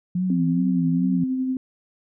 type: tone with vibrato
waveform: sine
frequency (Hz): 175.3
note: F3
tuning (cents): +7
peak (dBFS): -20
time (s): 0.15-1.24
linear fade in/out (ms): 5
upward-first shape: sine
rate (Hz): 2.4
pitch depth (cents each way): 99
type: tone with tremolo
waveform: sine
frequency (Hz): 259.3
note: C4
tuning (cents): -15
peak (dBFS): -20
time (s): 0.3-1.57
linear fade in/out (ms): 2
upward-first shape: sine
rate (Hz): 11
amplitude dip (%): 30
effects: none